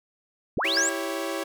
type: linear sweep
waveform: sine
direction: up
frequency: 57.4 to 8010 Hz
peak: -23 dBFS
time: 0.57-0.89 s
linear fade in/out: 0 ms
type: chord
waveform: sawtooth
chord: C# diminished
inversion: first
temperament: equal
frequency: 329.6 / 392 / 554.4 Hz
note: E4 / G4 / C#5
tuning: 0 / 0 / 0 cents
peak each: -28 / -30 / -28 dBFS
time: 0.64-1.44 s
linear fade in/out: 10 ms
type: tone with exponential decay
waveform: sine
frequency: 1631 Hz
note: G#6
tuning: 32 cents flat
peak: -19 dBFS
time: 0.77-1.19 s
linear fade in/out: 1 ms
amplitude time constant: 91 ms
effects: none